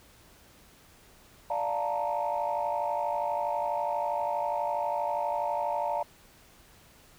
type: chord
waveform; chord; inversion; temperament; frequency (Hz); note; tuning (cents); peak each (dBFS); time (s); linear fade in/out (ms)
sine; Bb major seventh; first; equal; 587.3 / 698.5 / 880 / 932.3; D5 / F5 / A5 / Bb5; 0 / 0 / 0 / 0; -32; 1.5-6.03; 5
effects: tanh soft clip ceiling -20 dBFS + pink hiss -57 dBFS RMS until 7.18 s